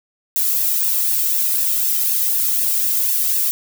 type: noise with flanger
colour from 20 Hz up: violet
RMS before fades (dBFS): -18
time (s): 0.36-3.51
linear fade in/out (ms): 0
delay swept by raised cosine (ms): 1.1 to 1.63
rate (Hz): 4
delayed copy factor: +0.65
effects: none